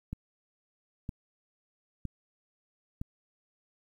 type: click train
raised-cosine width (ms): 5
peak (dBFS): -23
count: 4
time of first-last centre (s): 0.13-3.015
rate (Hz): 1.04
effects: 10-bit